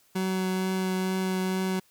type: tone with vibrato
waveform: 30% pulse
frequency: 187.3 Hz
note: F#3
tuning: 21 cents sharp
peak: -23 dBFS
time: 0.15-1.8 s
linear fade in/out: 10 ms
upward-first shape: triangle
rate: 2.2 Hz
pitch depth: 10 cents each way
effects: white hiss -63 dBFS RMS until 1.9 s